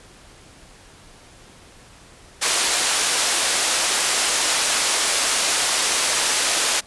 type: band-pass noise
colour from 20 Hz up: white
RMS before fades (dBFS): -20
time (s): 2.41-6.81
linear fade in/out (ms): 20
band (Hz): 400 to 9700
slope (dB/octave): 12
effects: pink hiss -47 dBFS RMS until 6.86 s + resampled to 24000 Hz